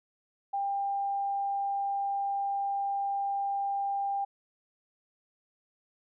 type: tone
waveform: sine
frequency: 796 Hz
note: G5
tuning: 26 cents sharp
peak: -28 dBFS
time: 0.53-4.25 s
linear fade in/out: 10 ms
effects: none